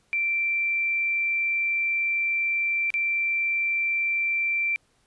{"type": "tone with dropouts", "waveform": "sine", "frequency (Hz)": 2349, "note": "D7", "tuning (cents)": 0, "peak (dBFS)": -22, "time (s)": [0.13, 4.76], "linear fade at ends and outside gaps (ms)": 0, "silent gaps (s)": [2.904, 2.94], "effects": ["pink hiss -66 dBFS RMS until 5.06 s", "resampled to 24000 Hz"]}